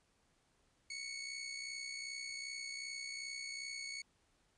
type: tone with amplitude modulation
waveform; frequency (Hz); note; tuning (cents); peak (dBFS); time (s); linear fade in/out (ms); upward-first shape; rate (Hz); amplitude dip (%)
20% pulse; 2217; C#7; 0; -35; 0.9-4.02; 5; sine; 62.6; 50
effects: pink hiss -75 dBFS RMS until 4.57 s + resampled to 22050 Hz